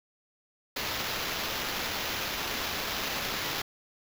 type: noise with sample-and-hold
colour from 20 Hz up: violet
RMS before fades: -33 dBFS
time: 0.76-3.62 s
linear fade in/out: 5 ms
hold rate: 8820 Hz
effects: none